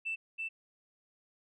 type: tone with echo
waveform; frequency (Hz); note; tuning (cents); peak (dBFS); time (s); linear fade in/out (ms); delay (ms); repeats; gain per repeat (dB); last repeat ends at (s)
sine; 2659; E7; +14; -32; 0.05-0.16; 20; 330; 1; -2; 0.49
effects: tanh soft clip ceiling -28 dBFS